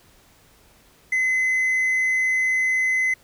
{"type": "tone with hard clipping", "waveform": "sine", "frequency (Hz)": 2039, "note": "C7", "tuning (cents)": -45, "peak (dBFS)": -19, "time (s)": [1.12, 3.14], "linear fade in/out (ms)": 5, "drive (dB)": 2, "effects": ["pink hiss -55 dBFS RMS until 3.23 s"]}